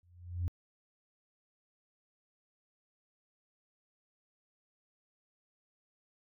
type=tone with exponential growth; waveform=sine; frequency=87.9 Hz; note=F2; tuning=12 cents sharp; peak=-26 dBFS; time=0.03-0.48 s; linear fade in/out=0 ms; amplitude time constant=97 ms; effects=tanh soft clip ceiling -27 dBFS